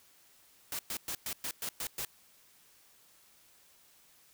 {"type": "noise bursts", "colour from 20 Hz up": "white", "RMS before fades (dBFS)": -37, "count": 8, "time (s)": [0.72, 2.05], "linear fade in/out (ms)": 2, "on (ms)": 70, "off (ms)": 110, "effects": ["white hiss -63 dBFS RMS until 4.33 s"]}